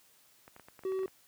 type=clicks; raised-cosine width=0.5 ms; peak=-36 dBFS; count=10; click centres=0.479 / 0.564 / 0.597 / 0.685 / 0.792 / 0.836 / 0.921 / 0.991 / 1.033 / 1.08 s
type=tone; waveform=triangle; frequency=379.5 Hz; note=F#4; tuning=44 cents sharp; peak=-29 dBFS; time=0.85-1.06 s; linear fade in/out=2 ms
effects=white hiss -64 dBFS RMS until 1.27 s + high-pass 60 Hz 12 dB/octave